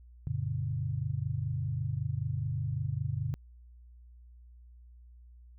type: chord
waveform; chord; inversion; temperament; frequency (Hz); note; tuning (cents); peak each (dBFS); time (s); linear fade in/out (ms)
sine; F# major; none; equal with one note detuned; 92.5 / 116.54 / 141.67; F#2 / A#2 / C#3; 0 / 0 / +38; -36 / -34 / -34; 0.27-3.34; 0
effects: added 60 Hz sine -51 dBFS peak until 5.58 s